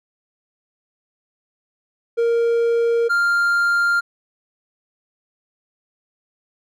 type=tone pair in turn; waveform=triangle; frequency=466.2 / 1397 Hz; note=A#4 / F6; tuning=0 / 0 cents; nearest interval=octave + perfect fifth; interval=1900 cents; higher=second; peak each=-13 dBFS; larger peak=neither; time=2.17-3.09 / 3.09-4.01 s; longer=neither; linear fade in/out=20 ms; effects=none